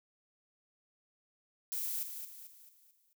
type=noise with echo; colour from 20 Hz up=violet; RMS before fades=-37 dBFS; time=1.72-2.03 s; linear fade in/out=0 ms; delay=220 ms; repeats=5; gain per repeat=-7 dB; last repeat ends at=3.13 s; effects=noise-tail reverb RT60 0.1 s tail -22 dB re dry